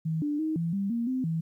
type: tone with pitch steps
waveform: sine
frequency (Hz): 159.9 / 294.3 / 314.4 / 167 / 197.7 / 233.8 / 258.1 / 162.8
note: D#3 / D4 / D#4 / E3 / G3 / A#3 / C4 / E3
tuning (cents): +48 / +4 / +18 / +23 / +15 / +5 / -23 / -21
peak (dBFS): -26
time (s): 0.05-1.41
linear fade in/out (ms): 10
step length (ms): 170
effects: 11-bit